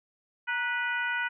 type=harmonic tone with a mistuned harmonic; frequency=491.3 Hz; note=B4; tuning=9 cents flat; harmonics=2 / 3 / 4 / 5 / 6; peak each=-36 / -29 / -35 / -37 / -43 dBFS; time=0.47-1.29 s; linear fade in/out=20 ms; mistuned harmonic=2; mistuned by=-75 cents; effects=none